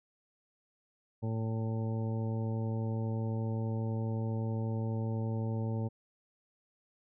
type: harmonic tone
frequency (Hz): 111.9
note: A2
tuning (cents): +30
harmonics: 1 / 2 / 3 / 4 / 5 / 7 / 8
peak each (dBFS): -32 / -38 / -45 / -44 / -46 / -51 / -51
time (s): 1.22-5.89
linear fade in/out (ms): 20
effects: none